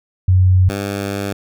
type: tone pair in turn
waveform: sine / 10% pulse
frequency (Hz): 92.5 / 99.67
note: F#2 / G2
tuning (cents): 0 / +29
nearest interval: minor second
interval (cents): 129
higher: second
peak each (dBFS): -8 / -12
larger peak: first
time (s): 0.28-0.69 / 0.69-1.33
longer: second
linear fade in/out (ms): 5
effects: none